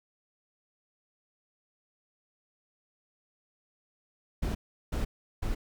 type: noise bursts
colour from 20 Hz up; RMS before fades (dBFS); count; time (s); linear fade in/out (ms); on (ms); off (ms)
brown; -30; 3; 4.42-5.55; 10; 130; 370
effects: none